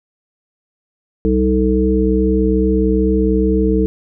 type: harmonic tone with a mistuned harmonic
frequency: 63.3 Hz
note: B1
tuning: 43 cents sharp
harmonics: 1 / 3 / 5 / 7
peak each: -17 / -17 / -17 / -17 dBFS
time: 1.25-3.86 s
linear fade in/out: 0 ms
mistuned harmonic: 3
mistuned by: +22 cents
effects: none